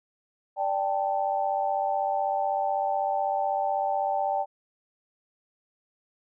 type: chord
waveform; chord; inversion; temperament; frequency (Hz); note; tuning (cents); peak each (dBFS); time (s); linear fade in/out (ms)
sine; D suspended fourth; none; equal; 587.3 / 784 / 880; D5 / G5 / A5; 0 / 0 / 0; -30 / -26 / -31; 0.56-4.46; 50
effects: none